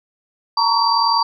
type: tone cluster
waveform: sine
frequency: 905 / 945 / 1124 / 4669 Hz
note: A5 / A#5 / C#6 / D8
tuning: +48 / +23 / +24 / -11 cents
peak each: -19 dBFS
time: 0.57-1.23 s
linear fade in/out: 5 ms
effects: none